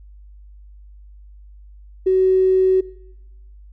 triangle tone with tanh clipping, 375.7 Hz, F#4, 26 cents sharp, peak -12 dBFS, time 2.06-2.81 s, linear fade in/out 10 ms, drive 3 dB, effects noise-tail reverb RT60 0.9 s tail -20 dB re dry + added 50 Hz sine -40 dBFS peak until 3.72 s

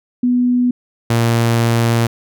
sine / sawtooth tone pair in turn, 246.6 / 116.38 Hz, B3 / A#2, -2 / -2 cents, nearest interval octave + minor second, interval 1300 cents, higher first, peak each -11 / -8 dBFS, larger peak second, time 0.23-0.71 / 1.1-2.07 s, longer second, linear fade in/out 5 ms, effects none

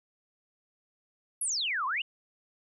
sine exponential two-way sweep, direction down then up, 11490 to 987 to 3038 Hz, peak -28 dBFS, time 1.41-2.02 s, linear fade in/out 5 ms, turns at 1.86 s, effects none

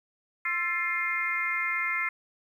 harmonic tone with a mistuned harmonic, 351 Hz, F4, 9 cents sharp, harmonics 3 / 4 / 5 / 6 / 7, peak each -39 / -34 / -34 / -28 / -39 dBFS, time 0.45-2.09 s, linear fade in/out 5 ms, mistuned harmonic 4, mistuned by -77 cents, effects 10-bit

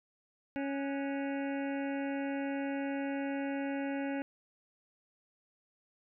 harmonic tone with a mistuned harmonic, 277.2 Hz, C#4, in tune, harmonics 1 / 2 / 3 / 5 / 6 / 7 / 8 / 9 / 10, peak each -34 / -40 / -44 / -48 / -50 / -51 / -52 / -53 / -54 dBFS, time 0.56-4.22 s, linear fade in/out 0 ms, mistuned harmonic 5, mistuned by +110 cents, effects none

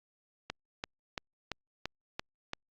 click train, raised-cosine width 0.2 ms, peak -17 dBFS, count 7, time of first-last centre 0.5-2.534 s, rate 2.95 Hz, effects low-pass 5000 Hz 12 dB/octave + Opus 48 kbps

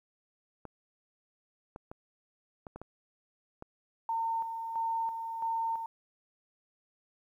clicks, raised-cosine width 1 ms, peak -29 dBFS, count 7, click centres 0.653 / 1.761 / 1.915 / 2.668 / 2.76 / 2.816 / 3.624 s
sine tone with tremolo, 909 Hz, A#5, 44 cents flat, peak -29 dBFS, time 4.09-5.86 s, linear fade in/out 2 ms, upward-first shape square, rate 1.5 Hz, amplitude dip 50%
effects 11-bit

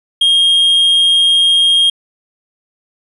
triangle tone, 3237 Hz, G#7, 45 cents flat, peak -6 dBFS, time 0.21-1.9 s, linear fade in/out 5 ms, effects resampled to 32000 Hz

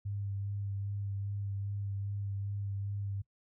sine tone with vibrato, 100 Hz, G2, 35 cents sharp, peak -34 dBFS, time 0.05-3.22 s, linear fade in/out 10 ms, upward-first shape sine, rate 2.5 Hz, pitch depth 19 cents each way, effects noise-tail reverb RT60 0.1 s tail -20 dB re dry

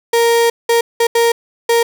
35% pulse tone bursts at uneven times, 466.2 Hz, A#4, in tune, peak -8 dBFS, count 5, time 0.13-0.5 / 0.69-0.81 / 1-1.07 / 1.15-1.32 / 1.69-1.83 s, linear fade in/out 5 ms, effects none

